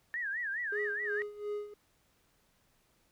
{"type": "tone with vibrato", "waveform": "sine", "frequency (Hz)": 1757, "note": "A6", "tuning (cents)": -3, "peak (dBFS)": -33, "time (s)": [0.14, 1.22], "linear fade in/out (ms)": 0, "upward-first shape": "sine", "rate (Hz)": 4.8, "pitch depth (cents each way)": 190}
{"type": "tone with tremolo", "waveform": "triangle", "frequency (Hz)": 415.3, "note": "G#4", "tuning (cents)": 0, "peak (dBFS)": -31, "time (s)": [0.72, 1.74], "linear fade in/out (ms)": 5, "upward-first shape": "sine", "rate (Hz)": 2.8, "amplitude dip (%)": 80}
{"effects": ["pink hiss -71 dBFS RMS until 3.11 s"]}